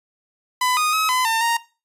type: tone with pitch steps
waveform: sawtooth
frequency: 1003 / 1237 / 1278 / 1013 / 902 / 930 Hz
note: B5 / D#6 / D#6 / B5 / A5 / A#5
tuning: +26 / -10 / +46 / +44 / +43 / -4 cents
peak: -14 dBFS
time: 0.61-1.57 s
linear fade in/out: 5 ms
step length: 160 ms
effects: noise-tail reverb RT60 0.3 s tail -18 dB re dry + resampled to 32000 Hz